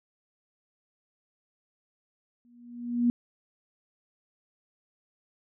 sine tone with exponential growth, 240 Hz, B3, 49 cents flat, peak -18 dBFS, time 2.45-3.1 s, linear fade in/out 0 ms, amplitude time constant 140 ms, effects none

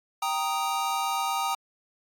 square chord, Eb major, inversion first, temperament equal, 784 / 932.3 / 1244.5 Hz, G5 / Bb5 / Eb6, 0 / 0 / 0 cents, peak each -31 dBFS, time 0.22-1.55 s, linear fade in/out 5 ms, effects AAC 64 kbps

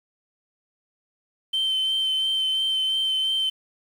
sine tone with vibrato, 3095 Hz, G7, 23 cents flat, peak -19 dBFS, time 1.53-3.5 s, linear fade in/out 10 ms, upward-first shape sine, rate 2.9 Hz, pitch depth 15 cents each way, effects tanh soft clip ceiling -19 dBFS + 8-bit

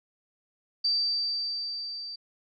sine tone with level ramp, 4653 Hz, D8, 17 cents flat, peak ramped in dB -22 to -36 dBFS, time 0.84-2.16 s, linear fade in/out 10 ms, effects none

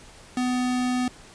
square tone, 250.2 Hz, B3, 23 cents sharp, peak -23 dBFS, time 0.37-1.08 s, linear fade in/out 2 ms, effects pink hiss -48 dBFS RMS until 1.34 s + resampled to 22050 Hz

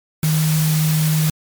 sine tone in noise, 155.8 Hz, D#3, 3 cents sharp, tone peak -14 dBFS, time 0.23-1.3 s, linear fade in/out 2 ms, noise white, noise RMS -25 dBFS, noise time 0.23-1.3 s, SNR +8 dB, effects MP3 96 kbps

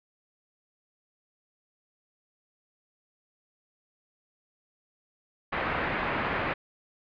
white low-pass noise, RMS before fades -30 dBFS, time 5.52-6.54 s, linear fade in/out 10 ms, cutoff 2100 Hz, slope 24 dB/octave, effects resampled to 11025 Hz

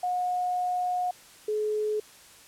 sine tone pair in turn, 723 / 425.7 Hz, F#5 / G#4, -40 / +43 cents, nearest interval major sixth, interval 917 cents, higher first, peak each -25 dBFS, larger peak neither, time 0.03-1.11 / 1.48-2 s, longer first, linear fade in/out 5 ms, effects white hiss -52 dBFS RMS until 2.47 s + low-pass 11000 Hz 12 dB/octave

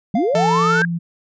sine linear sweep, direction up, 174.61 to 1631 Hz, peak -15 dBFS, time 0.14-0.85 s, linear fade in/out 2 ms
triangle tone with exponential decay, 698 Hz, F5, 1 cent flat, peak -16 dBFS, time 0.15-0.71 s, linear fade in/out 5 ms, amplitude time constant 120 ms
sine tone with vibrato, 170 Hz, F3, 46 cents flat, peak -19 dBFS, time 0.34-0.99 s, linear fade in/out 20 ms, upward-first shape square, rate 4.3 Hz, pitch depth 8 cents each way
sawtooth tone, 443.2 Hz, A4, 13 cents sharp, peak -15 dBFS, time 0.35-0.82 s, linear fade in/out 0 ms
effects resampled to 16000 Hz

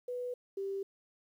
sine tone pair in turn, 493.9 / 392 Hz, B4 / G4, 0 / 0 cents, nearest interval major third, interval 400 cents, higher first, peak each -35 / -34 dBFS, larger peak second, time 0.08-0.34 / 0.57-0.83 s, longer neither, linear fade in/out 5 ms, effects 11-bit

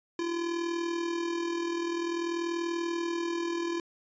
square tone with amplitude modulation, 340 Hz, F4, 46 cents flat, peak -28 dBFS, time 0.19-3.8 s, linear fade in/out 2 ms, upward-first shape sine, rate 40.5 Hz, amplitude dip 50%, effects resampled to 16000 Hz

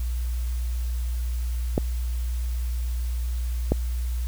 clicks, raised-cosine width 2 ms, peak -7 dBFS, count 2, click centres 1.779 / 3.72 s, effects added 60 Hz sine -24 dBFS peak until 4.27 s + white hiss -46 dBFS RMS until 4.27 s

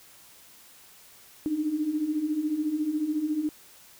sine beating tone pair, 293.7 / 307.7 Hz, D4 / D#4, 0 / -19 cents, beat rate 14 Hz, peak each -32 / -26 dBFS, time 1.46-3.49 s, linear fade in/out 0 ms, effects white hiss -53 dBFS RMS until 3.99 s

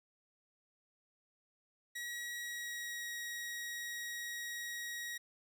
sawtooth tone with pitch glide, 1913 to 1897.6 Hz, A#6 to A#6, +44 to +30 cents, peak -37 dBFS, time 1.95-5.18 s, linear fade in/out 10 ms, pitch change -14 cents, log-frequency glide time 2.36-3.08 s, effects none

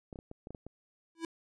clicks, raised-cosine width 2 ms, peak -31 dBFS, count 8, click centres 0.128 / 0.158 / 0.189 / 0.314 / 0.471 / 0.506 / 0.548 / 0.666 s
square tone with exponential growth, 329.6 Hz, E4, in tune, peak -32 dBFS, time 1.15-1.25 s, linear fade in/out 2 ms, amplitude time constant 20 ms
effects resampled to 22050 Hz

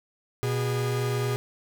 45% pulse tone pair together, 121.89 / 410 Hz, B2 / G#4, -22 / -22 cents, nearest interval octave + major sixth, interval 2100 cents, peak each -26 / -30 dBFS, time 0.43-1.36 s, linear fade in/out 0 ms, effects none

